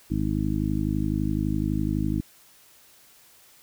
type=harmonic tone; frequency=51.91 Hz; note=G#1; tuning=in tune; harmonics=1 / 2 / 3 / 4 / 5 / 6; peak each=-30 / -30 / -30 / -30 / -30 / -30 dBFS; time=0.1-2.21 s; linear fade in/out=10 ms; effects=white hiss -55 dBFS RMS until 3.62 s